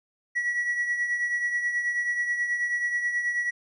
triangle tone with tremolo, 1933 Hz, B6, 38 cents flat, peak -19 dBFS, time 0.35-3.51 s, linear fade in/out 20 ms, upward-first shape triangle, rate 9.3 Hz, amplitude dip 65%, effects tanh soft clip ceiling -18 dBFS + resampled to 22050 Hz

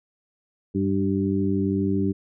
harmonic tone with a mistuned harmonic, 98 Hz, G2, in tune, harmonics 1 / 2 / 3 / 4, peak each -28 / -24 / -25 / -28 dBFS, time 0.74-2.13 s, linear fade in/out 20 ms, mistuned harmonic 4, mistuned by -23 cents, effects none

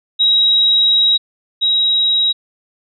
sine tone pair in turn, 3830 / 3830 Hz, A#7 / A#7, +46 / +46 cents, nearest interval unison, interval 0 cents, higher neither, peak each -9 / -11 dBFS, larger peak first, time 0.19-1.18 / 1.61-2.33 s, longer first, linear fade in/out 20 ms, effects none

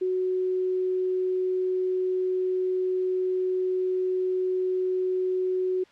sine tone, 370 Hz, F#4, in tune, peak -23 dBFS, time 0.01-5.84 s, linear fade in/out 10 ms, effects white hiss -56 dBFS RMS until 5.91 s + low-pass 3000 Hz 12 dB/octave

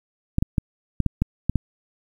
clicks, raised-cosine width 5 ms, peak -7 dBFS, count 8, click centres 0.384 / 0.425 / 0.582 / 1.003 / 1.063 / 1.22 / 1.496 / 1.557 s, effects 8-bit

